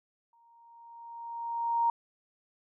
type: tone with exponential growth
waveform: sine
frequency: 932.3 Hz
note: A#5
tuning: in tune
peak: -22 dBFS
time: 0.33-1.9 s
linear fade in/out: 2 ms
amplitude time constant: 340 ms
effects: none